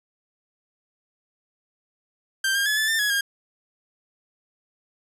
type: tone with pitch steps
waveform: sawtooth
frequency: 1573 / 1611 / 1710 / 1743 / 1793 / 1680 / 1618 Hz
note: G6 / G6 / A6 / A6 / A6 / G#6 / G#6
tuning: +6 / +47 / -50 / -17 / +32 / +19 / -46 cents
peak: -17 dBFS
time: 2.44-3.21 s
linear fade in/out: 5 ms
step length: 110 ms
effects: resampled to 32000 Hz